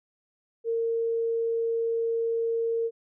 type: tone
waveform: sine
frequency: 458.8 Hz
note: A#4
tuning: 28 cents flat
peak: -24 dBFS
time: 0.64-2.91 s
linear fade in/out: 50 ms
effects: none